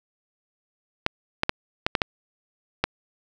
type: clicks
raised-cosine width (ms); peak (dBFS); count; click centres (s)
0.3; -4; 7; 1.064 / 1.434 / 1.494 / 1.865 / 1.952 / 2.018 / 2.84
effects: none